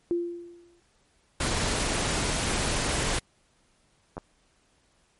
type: tone with exponential decay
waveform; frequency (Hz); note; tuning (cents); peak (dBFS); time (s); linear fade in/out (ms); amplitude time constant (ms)
sine; 345.4; F4; -19; -21; 0.11-0.8; 0; 150
type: noise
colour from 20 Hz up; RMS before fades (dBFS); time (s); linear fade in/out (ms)
pink; -27; 1.4-3.19; 5
type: clicks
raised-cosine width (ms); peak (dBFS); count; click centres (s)
1; -21; 2; 4.169 / 4.18
effects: pink hiss -66 dBFS RMS until 5.19 s + MP3 48 kbps